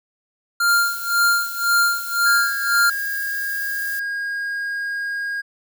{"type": "tone with tremolo", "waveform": "square", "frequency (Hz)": 1396.9, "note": "F6", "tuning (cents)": 0, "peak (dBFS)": -14, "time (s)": [0.6, 2.9], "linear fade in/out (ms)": 5, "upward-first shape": "sine", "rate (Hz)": 1.9, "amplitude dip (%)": 85}
{"type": "noise", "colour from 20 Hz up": "violet", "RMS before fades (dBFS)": -32, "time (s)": [0.68, 4], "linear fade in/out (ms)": 10}
{"type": "tone", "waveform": "triangle", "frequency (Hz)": 1630, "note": "G#6", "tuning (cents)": -33, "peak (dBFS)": -21, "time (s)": [2.25, 5.42], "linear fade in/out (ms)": 20}
{"effects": []}